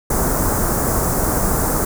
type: band-stop noise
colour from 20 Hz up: pink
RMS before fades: -18 dBFS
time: 0.1-1.85 s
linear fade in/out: 5 ms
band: 1400 to 6900 Hz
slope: 24 dB/octave
effects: none